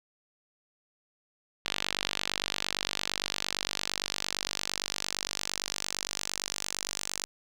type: tone with band-pass filter sweep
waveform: sawtooth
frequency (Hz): 48.76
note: G1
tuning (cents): -8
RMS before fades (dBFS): -35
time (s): 1.65-7.25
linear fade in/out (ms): 0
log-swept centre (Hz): 3500 to 6600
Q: 1.5
effects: none